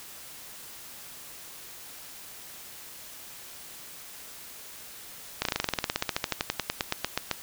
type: slowing click train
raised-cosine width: 0.2 ms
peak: -8 dBFS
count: 27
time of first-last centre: 5.42-7.313 s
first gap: 32 ms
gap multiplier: 1.06
effects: white hiss -45 dBFS RMS until 7.42 s